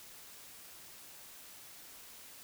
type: silence
effects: white hiss -53 dBFS RMS until 2.43 s